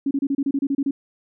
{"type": "tone bursts", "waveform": "sine", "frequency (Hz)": 277.2, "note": "C#4", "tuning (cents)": 0, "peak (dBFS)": -18, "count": 11, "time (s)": [0.06, 0.91], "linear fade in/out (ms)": 5, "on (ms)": 50, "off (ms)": 30, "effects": []}